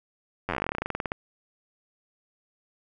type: slowing click train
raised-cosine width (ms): 0.5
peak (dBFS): -13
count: 23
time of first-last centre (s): 0.49-1.119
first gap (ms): 10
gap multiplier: 1.09
effects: none